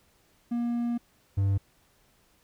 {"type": "tone pair in turn", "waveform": "triangle", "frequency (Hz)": [237.5, 98.37], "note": ["A#3", "G2"], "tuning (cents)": [33, 7], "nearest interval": "octave + minor third", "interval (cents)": 1526, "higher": "first", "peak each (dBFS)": [-24, -20], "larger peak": "second", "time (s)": [[0.51, 0.98], [1.37, 1.58]], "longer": "first", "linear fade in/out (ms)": 10, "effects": ["pink hiss -65 dBFS RMS until 2.43 s"]}